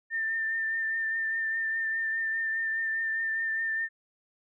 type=tone with vibrato; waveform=sine; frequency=1796 Hz; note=A6; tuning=35 cents sharp; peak=-27 dBFS; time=0.1-3.89 s; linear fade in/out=50 ms; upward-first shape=triangle; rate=4.9 Hz; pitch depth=24 cents each way; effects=none